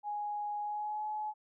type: tone with pitch glide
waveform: sine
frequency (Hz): 830.6 to 851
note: G#5 to G#5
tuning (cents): 0 to +42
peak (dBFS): -34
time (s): 0.03-1.34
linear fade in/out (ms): 50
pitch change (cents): +42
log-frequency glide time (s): 0.61-1.05
effects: none